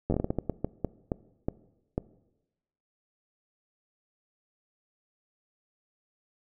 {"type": "slowing click train", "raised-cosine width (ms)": 2, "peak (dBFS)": -14, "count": 15, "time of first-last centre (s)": [0.1, 1.98], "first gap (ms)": 10, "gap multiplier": 1.35, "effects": ["noise-tail reverb RT60 1.0 s tail -20 dB re dry"]}